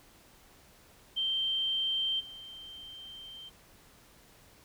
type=tone with level steps; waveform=sine; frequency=3136 Hz; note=G7; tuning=in tune; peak=-28 / -44 dBFS; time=1.16-3.5 s; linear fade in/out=20 ms; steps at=2.19 s; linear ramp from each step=20 ms; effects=pink hiss -59 dBFS RMS until 4.64 s